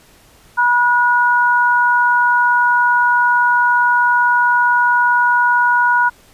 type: tone pair together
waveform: sine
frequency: 970 / 1452.3 Hz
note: B5 / F#6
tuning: -31 / -33 cents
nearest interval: perfect fifth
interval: 698 cents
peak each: -13 dBFS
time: 0.57-6.1 s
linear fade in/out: 20 ms
effects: pink hiss -48 dBFS RMS until 6.33 s + resampled to 32000 Hz